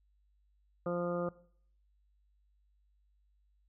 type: harmonic tone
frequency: 174.61 Hz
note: F3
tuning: in tune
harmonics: 1 / 2 / 3 / 4 / 5 / 6 / 7 / 8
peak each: -37 / -39 / -35 / -47 / -51 / -53 / -43 / -52 dBFS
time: 0.86-1.29 s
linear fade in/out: 2 ms
effects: noise-tail reverb RT60 0.6 s tail -20 dB re dry + added 50 Hz sine -68 dBFS peak until 3.68 s